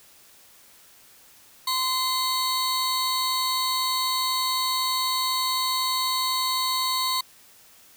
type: tone cluster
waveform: 40% pulse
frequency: 1034 / 3825 / 4416 Hz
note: C6 / A#7 / C#8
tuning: -21 / +44 / -7 cents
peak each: -25 / -29 / -26 dBFS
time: 1.67-7.21 s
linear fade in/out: 5 ms
effects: white hiss -53 dBFS RMS until 7.96 s